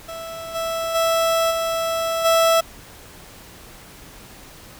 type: tone with level steps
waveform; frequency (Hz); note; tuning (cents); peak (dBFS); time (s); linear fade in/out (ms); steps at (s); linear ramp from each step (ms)
30% pulse; 659.3; E5; 0; -28 / -20 / -14 / -18 / -11; 0.08-2.61; 10; 0.54 / 0.94 / 1.5 / 2.24; 20
effects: pink hiss -43 dBFS RMS until 4.79 s